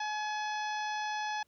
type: harmonic tone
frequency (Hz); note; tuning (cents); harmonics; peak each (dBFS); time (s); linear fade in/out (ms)
848; G#5; +36; 1 / 2 / 3 / 4 / 5 / 6 / 7; -34 / -39 / -45 / -46 / -51 / -49 / -50; 0-1.43; 5
effects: pink hiss -74 dBFS RMS until 1.47 s